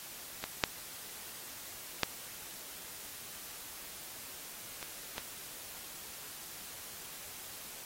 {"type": "clicks", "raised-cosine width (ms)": 0.2, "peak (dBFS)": [-18, -7, -8, -24, -19], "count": 5, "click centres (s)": [0.44, 0.638, 2.033, 4.828, 5.181], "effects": ["white hiss -47 dBFS RMS until 7.85 s", "AAC 48 kbps"]}